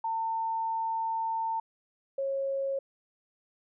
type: tone pair in turn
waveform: sine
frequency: 900 / 545.5 Hz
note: A5 / C#5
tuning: +39 / -28 cents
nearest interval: major sixth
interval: 867 cents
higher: first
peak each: -28 dBFS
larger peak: neither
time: 0.04-1.6 / 2.18-2.79 s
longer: first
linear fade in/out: 5 ms
effects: none